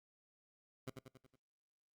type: tone with echo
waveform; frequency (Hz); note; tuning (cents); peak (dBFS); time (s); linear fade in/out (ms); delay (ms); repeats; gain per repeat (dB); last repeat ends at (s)
15% pulse; 130.81; C3; 0; -36; 0.87-0.9; 5; 92; 5; -5; 1.36
effects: noise-tail reverb RT60 0.3 s tail -24 dB re dry + Opus 48 kbps